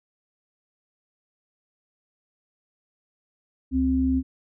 sine tone pair together, 69.47 / 261.6 Hz, C#2 / C4, +4 / 0 cents, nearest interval octave + major seventh, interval 2296 cents, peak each -26 / -20 dBFS, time 3.71-4.23 s, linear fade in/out 50 ms, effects none

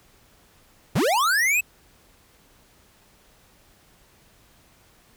square linear sweep, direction up, 82.41 to 2637 Hz, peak -19 dBFS, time 0.95-1.61 s, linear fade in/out 10 ms, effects pink hiss -57 dBFS RMS until 5.16 s

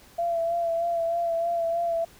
sine tone with vibrato, 676 Hz, E5, 43 cents sharp, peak -23 dBFS, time 0.18-2.05 s, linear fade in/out 10 ms, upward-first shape sine, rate 3.2 Hz, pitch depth 29 cents each way, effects pink hiss -53 dBFS RMS until 2.19 s

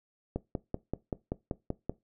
click train, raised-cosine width 2 ms, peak -18 dBFS, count 9, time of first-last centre 0.36-1.896 s, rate 5.21 Hz, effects noise-tail reverb RT60 0.2 s tail -19 dB re dry

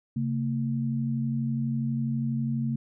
sine tone pair together, 135.21 / 227.4 Hz, C#3 / A#3, -43 / -43 cents, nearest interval major sixth, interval 900 cents, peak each -28 dBFS, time 0.16-2.76 s, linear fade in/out 5 ms, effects none

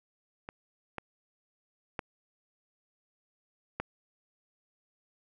clicks, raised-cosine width 0.5 ms, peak -25 / -21 / -18 / -17 dBFS, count 4, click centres 0.489 / 0.983 / 1.992 / 3.8 s, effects none

